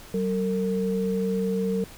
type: tone pair together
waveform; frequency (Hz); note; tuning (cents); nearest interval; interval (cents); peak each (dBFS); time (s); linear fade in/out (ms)
sine; 190 / 455; F#3 / A#4; +46 / -42; octave + minor third; 1512; -25 / -26; 0.14-1.84; 2
effects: pink hiss -46 dBFS RMS until 1.97 s